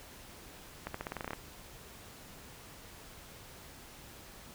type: accelerating click train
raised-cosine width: 0.5 ms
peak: -22 dBFS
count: 11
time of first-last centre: 0.87-1.333 s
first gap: 74 ms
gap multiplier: 0.89
effects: pink hiss -52 dBFS RMS until 4.54 s